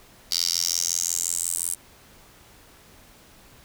10% pulse tone with high-pass filter sweep, 85.6 Hz, F2, 34 cents flat, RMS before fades -26 dBFS, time 0.31-1.75 s, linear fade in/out 10 ms, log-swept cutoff 4700 to 9200 Hz, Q 4.7, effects pink hiss -52 dBFS RMS until 3.64 s

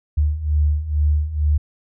sine beating tone pair, 73.42 / 75.62 Hz, D2 / D#2, 0 / -49 cents, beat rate 2.2 Hz, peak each -21 / -17 dBFS, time 0.17-1.58 s, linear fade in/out 10 ms, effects none

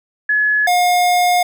sine / square tone pair in turn, 1700 / 714.8 Hz, G#6 / F5, +40 / +40 cents, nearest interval octave + minor third, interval 1500 cents, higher first, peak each -12 dBFS, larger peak neither, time 0.29-0.67 / 0.67-1.43 s, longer second, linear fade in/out 5 ms, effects none

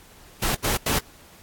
pink noise bursts, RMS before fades -23 dBFS, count 3, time 0.42-0.99 s, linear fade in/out 5 ms, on 130 ms, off 90 ms, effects pink hiss -50 dBFS RMS until 1.42 s + AAC 64 kbps

